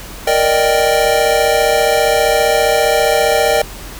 square chord, Eb major seventh, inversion second, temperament equal, 466.2 / 587.3 / 622.3 / 784 Hz, Bb4 / D5 / Eb5 / G5, 0 / 0 / 0 / 0 cents, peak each -17 dBFS, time 0.27-3.62 s, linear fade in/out 5 ms, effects added 44 Hz sine -32 dBFS peak until 3.99 s + pink hiss -32 dBFS RMS until 3.99 s

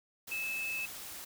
sine tone in noise, 2610 Hz, E7, 18 cents flat, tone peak -34 dBFS, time 0.31-0.86 s, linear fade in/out 10 ms, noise white, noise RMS -45 dBFS, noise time 0.27-1.25 s, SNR +8 dB, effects none

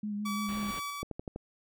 sine tone with vibrato, 207.7 Hz, G#3, in tune, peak -32 dBFS, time 0.03-0.71 s, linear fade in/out 5 ms, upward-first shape sine, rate 5.9 Hz, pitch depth 28 cents each way
sawtooth tone with tremolo, 1146 Hz, D6, 43 cents flat, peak -31 dBFS, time 0.25-1.03 s, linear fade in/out 10 ms, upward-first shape square, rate 2.3 Hz, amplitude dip 25%
pink band-stop noise, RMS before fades -44 dBFS, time 0.48-0.8 s, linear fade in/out 10 ms, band 4100 to 15000 Hz, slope 96 dB/octave
click train, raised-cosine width 2 ms, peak -24 dBFS, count 5, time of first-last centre 1.03-1.361 s, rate 12.1 Hz
effects none

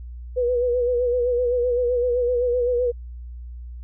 sine tone with vibrato, 490 Hz, B4, 14 cents flat, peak -18 dBFS, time 0.36-2.92 s, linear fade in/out 20 ms, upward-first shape sine, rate 7.8 Hz, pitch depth 47 cents each way, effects added 60 Hz sine -33 dBFS peak until 3.83 s

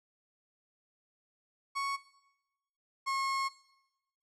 35% pulse tone pair in turn, 1108.7 / 1084.6 Hz, C#6 / C#6, 0 / -38 cents, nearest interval unison, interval 38 cents, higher first, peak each -30 / -29 dBFS, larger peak second, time 1.75-1.97 / 3.06-3.49 s, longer second, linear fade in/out 20 ms, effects noise-tail reverb RT60 0.9 s tail -17 dB re dry + low-pass 8000 Hz 12 dB/octave

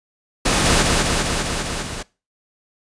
pink noise with echo, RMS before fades -17 dBFS, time 0.45-0.83 s, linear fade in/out 10 ms, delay 200 ms, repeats 6, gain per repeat -2 dB, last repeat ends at 2.03 s, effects noise-tail reverb RT60 0.3 s tail -22 dB re dry + resampled to 22050 Hz

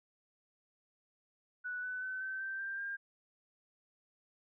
sine tone with pitch steps, 1480 / 1499.8 / 1519.9 / 1540.2 / 1560.8 / 1581.7 / 1602.8 Hz, F#6 / F#6 / F#6 / G6 / G6 / G6 / G6, 0 / +23 / +46 / -31 / -8 / +15 / +38 cents, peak -37 dBFS, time 1.64-2.97 s, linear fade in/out 20 ms, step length 190 ms, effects none

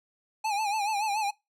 square tone with vibrato, 839 Hz, G#5, 17 cents sharp, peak -27 dBFS, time 0.44-1.31 s, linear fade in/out 10 ms, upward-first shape sine, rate 7 Hz, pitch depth 92 cents each way, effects noise-tail reverb RT60 0.2 s tail -22 dB re dry + low-pass 10000 Hz 12 dB/octave

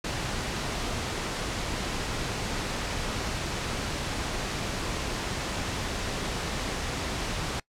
pink noise, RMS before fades -31 dBFS, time 0.04-7.6 s, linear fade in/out 5 ms, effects noise-tail reverb RT60 0.1 s tail -23 dB re dry + low-pass 7000 Hz 12 dB/octave

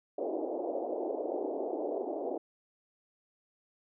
pink band-pass noise, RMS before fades -35 dBFS, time 0.18-2.38 s, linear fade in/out 5 ms, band 300 to 740 Hz, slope 48 dB/octave, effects none

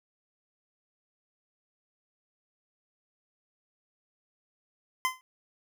25% pulse tone with exponential decay, 1030 Hz, C6, 28 cents flat, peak -18 dBFS, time 5.05-5.21 s, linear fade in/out 0 ms, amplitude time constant 34 ms, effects none

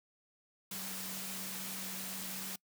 sine tone in noise, 190 Hz, F#3, 46 cents sharp, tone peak -48 dBFS, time 0.71-2.56 s, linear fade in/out 5 ms, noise white, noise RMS -42 dBFS, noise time 0.71-2.56 s, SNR -9 dB, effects noise-tail reverb RT60 0.1 s tail -25 dB re dry + high-pass 100 Hz 12 dB/octave

